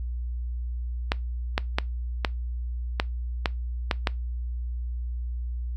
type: clicks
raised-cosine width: 0.3 ms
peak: -6 dBFS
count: 8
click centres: 1.119 / 1.579 / 1.785 / 2.248 / 2.999 / 3.458 / 3.912 / 4.072 s
effects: noise-tail reverb RT60 0.2 s tail -22 dB re dry + added 60 Hz sine -28 dBFS peak until 5.76 s